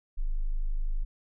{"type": "tone", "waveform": "sine", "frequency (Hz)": 25.96, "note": "G#0", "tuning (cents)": 0, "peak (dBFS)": -25, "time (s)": [0.17, 1.05], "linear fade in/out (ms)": 20, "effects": []}